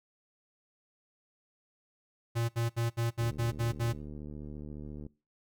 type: tone bursts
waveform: square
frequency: 116.54 Hz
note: A#2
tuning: in tune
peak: -29 dBFS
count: 8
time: 2.35-3.932 s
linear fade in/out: 20 ms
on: 140 ms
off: 66 ms
type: click train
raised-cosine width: 3 ms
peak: -31 dBFS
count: 139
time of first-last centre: 3.21-5.065 s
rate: 74.4 Hz
effects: noise-tail reverb RT60 0.3 s tail -21 dB re dry